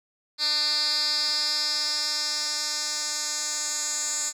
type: tone with band-pass filter sweep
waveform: 10% pulse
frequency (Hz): 299.4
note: D4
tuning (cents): +33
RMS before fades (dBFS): -27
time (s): 0.38-4.33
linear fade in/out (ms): 50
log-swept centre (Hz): 4500 to 6900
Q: 5.4
effects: none